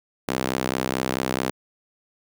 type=tone with high-pass filter; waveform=sawtooth; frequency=64.6 Hz; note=C2; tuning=21 cents flat; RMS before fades=-26 dBFS; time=0.28-1.51 s; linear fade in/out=5 ms; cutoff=250 Hz; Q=0.79; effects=none